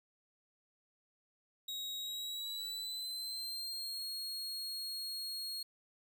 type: tone with pitch glide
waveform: 40% pulse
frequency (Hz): 3800 to 4290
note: A#7 to C8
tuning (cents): +33 to +42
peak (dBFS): -38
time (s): 1.68-5.63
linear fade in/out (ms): 5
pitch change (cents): +209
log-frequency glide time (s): 1.99-4.06
effects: none